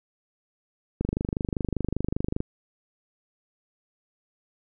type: click train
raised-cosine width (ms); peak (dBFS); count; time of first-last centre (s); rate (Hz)
3; -13; 36; 1.01-2.404; 25.1
effects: none